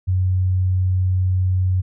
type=tone; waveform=sine; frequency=92.5 Hz; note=F#2; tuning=in tune; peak=-15 dBFS; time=0.07-1.82 s; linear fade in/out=20 ms; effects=none